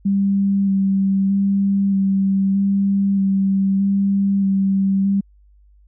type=tone with vibrato; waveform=sine; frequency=196 Hz; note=G3; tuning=in tune; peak=-14 dBFS; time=0.05-5.21 s; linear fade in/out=10 ms; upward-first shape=square; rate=0.8 Hz; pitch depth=14 cents each way; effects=added 50 Hz sine -48 dBFS peak until 5.87 s